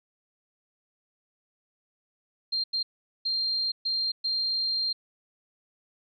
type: tone bursts at uneven times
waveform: sine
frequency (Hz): 4186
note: C8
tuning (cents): 0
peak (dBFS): -25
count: 5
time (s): 2.52-2.64 / 2.73-2.83 / 3.25-3.72 / 3.85-4.12 / 4.24-4.93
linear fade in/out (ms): 10
effects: none